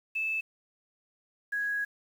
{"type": "tone pair in turn", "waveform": "sine", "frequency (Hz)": [2624, 1659.7], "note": ["E7", "G#6"], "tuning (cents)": [-9, -2], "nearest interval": "minor sixth", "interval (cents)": 793, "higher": "first", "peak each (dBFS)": -28, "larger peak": "neither", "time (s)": [[0.15, 0.41], [1.52, 1.85]], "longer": "second", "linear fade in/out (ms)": 10, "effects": ["9-bit"]}